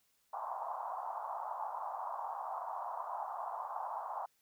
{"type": "band-pass noise", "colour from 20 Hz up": "pink", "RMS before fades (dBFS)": -41, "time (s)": [0.33, 4.26], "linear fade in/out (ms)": 5, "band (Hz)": [710, 1100], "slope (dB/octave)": 48, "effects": ["white hiss -75 dBFS RMS until 4.41 s"]}